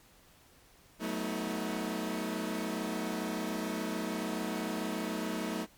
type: chord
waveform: sawtooth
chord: B dominant seventh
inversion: second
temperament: equal with one note detuned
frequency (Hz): 185 / 220 / 246.9 / 317.8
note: F#3 / A3 / B3 / D#4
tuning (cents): 0 / 0 / 0 / +37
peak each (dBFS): -36 / -33 / -37 / -34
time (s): 0.99-5.67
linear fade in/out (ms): 50
effects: pink hiss -61 dBFS RMS until 5.77 s + MP3 96 kbps